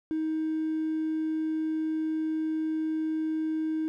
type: tone with hard clipping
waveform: triangle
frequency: 315.2 Hz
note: D#4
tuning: 23 cents sharp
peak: -27 dBFS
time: 0.11-3.88 s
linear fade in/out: 0 ms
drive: 4 dB
effects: none